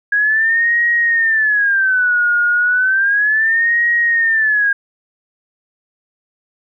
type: tone with vibrato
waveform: sine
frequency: 1644 Hz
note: G#6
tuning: 18 cents flat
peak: -11 dBFS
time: 0.12-4.73 s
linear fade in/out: 5 ms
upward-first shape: sine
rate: 0.33 Hz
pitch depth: 240 cents each way
effects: none